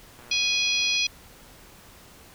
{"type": "click train", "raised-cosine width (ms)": 0.5, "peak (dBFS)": -35, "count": 94, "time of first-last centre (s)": [0.19, 0.965], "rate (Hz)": 120}
{"type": "harmonic tone", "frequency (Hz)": 830.6, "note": "G#5", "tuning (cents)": 0, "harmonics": [3, 4, 5, 6, 7], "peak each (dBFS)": [-25, -27, -29, -31, -32], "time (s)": [0.31, 1.07], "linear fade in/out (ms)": 5}
{"effects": ["pink hiss -50 dBFS RMS until 2.34 s"]}